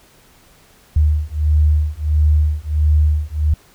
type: beating tone pair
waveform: sine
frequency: 75.1 / 76.6 Hz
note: D2 / D#2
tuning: +39 / -27 cents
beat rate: 1.5 Hz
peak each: -15 dBFS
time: 0.96-3.54 s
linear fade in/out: 5 ms
effects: pink hiss -50 dBFS RMS until 3.74 s